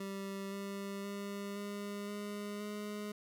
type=tone with pitch steps; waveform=25% pulse; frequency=196 / 198.39 / 200.8 / 203.3 / 205.7 / 208.3 Hz; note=G3 / G3 / G3 / G#3 / G#3 / G#3; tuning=0 / +21 / +42 / -37 / -16 / +5 cents; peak=-36 dBFS; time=0-3.12 s; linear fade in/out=5 ms; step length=520 ms; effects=none